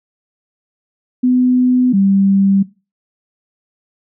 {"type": "tone pair in turn", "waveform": "sine", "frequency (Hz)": [251.3, 195.89], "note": ["B3", "G3"], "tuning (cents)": [30, -1], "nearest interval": "major third", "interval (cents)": 431, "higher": "first", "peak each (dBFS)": -9, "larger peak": "neither", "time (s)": [[1.23, 1.93], [1.93, 2.63]], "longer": "neither", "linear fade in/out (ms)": 10, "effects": ["noise-tail reverb RT60 0.3 s tail -20 dB re dry"]}